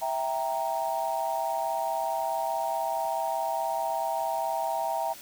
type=chord; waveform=sine; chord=E diminished; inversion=none; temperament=equal; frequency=659.3 / 784 / 932.3 Hz; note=E5 / G5 / Bb5; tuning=0 / 0 / 0 cents; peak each=-31 dBFS; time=0.01-5.14 s; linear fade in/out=20 ms; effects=white hiss -46 dBFS RMS until 5.21 s